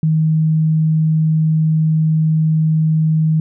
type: tone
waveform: sine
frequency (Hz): 157.7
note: D#3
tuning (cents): +24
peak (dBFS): -11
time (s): 0.03-3.4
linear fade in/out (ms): 2
effects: none